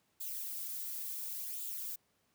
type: noise with flanger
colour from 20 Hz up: violet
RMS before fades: -41 dBFS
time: 0.2-1.96 s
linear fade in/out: 10 ms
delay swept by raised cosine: 0.26 to 2.96 ms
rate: 0.7 Hz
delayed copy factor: +0.5
effects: pink hiss -75 dBFS RMS until 2.34 s + high-pass 100 Hz 12 dB/octave